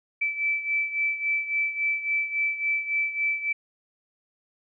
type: beating tone pair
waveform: sine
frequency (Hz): 2317 / 2320.6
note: D7 / D7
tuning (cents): -24 / -21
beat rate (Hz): 3.6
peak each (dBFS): -25 / -30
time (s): 0.21-3.53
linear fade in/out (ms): 10
effects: none